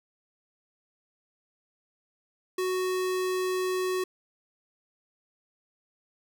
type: tone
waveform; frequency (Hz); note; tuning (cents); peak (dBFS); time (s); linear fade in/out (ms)
square; 370; F#4; 0; -27; 2.58-4.04; 5
effects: none